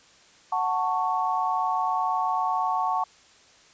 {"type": "chord", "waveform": "sine", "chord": "F# minor", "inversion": "none", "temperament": "just", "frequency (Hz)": [740, 888, 1110], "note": ["F#5", "A5", "C#6"], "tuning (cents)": [0, 16, 2], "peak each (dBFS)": -27, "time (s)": [0.52, 3.04], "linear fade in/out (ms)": 5, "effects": ["white hiss -55 dBFS RMS until 3.73 s", "resampled to 16000 Hz"]}